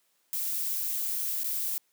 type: noise with dropouts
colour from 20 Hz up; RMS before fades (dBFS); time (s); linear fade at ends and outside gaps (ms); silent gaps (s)
violet; -31; 0.33-1.78; 0; 1.434-1.443
effects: white hiss -71 dBFS RMS until 1.92 s + high-pass 200 Hz 12 dB/octave